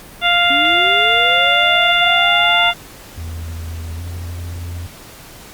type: harmonic tone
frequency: 698.5 Hz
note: F5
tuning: in tune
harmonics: 1 / 2 / 3 / 4 / 5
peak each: -17 / -17 / -17 / -17 / -17 dBFS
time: 0.21-2.74 s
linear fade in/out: 50 ms
type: linear sweep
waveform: sine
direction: up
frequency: 270 to 916 Hz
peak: -23 dBFS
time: 0.5-2.71 s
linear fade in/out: 5 ms
type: tone with pitch glide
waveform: triangle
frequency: 82.3 to 86.49 Hz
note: E2 to F2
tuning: -2 to -16 cents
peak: -22 dBFS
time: 3.17-4.87 s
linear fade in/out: 10 ms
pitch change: +86 cents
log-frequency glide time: 3.97-4.02 s
effects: pink hiss -38 dBFS RMS until 5.53 s + Opus 48 kbps